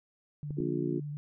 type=tone with vibrato; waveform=sine; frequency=146.83 Hz; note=D3; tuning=in tune; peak=-35 dBFS; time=0.43-1.17 s; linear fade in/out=0 ms; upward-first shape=sine; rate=13 Hz; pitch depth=20 cents each way
type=clicks; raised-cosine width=3 ms; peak=-28 dBFS; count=2; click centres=0.507 / 0.604 s
type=harmonic tone; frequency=58.8 Hz; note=A#1; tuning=16 cents sharp; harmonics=3 / 4 / 5 / 6 / 7; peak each=-39 / -39 / -34 / -33 / -41 dBFS; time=0.57-1 s; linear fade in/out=10 ms
effects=none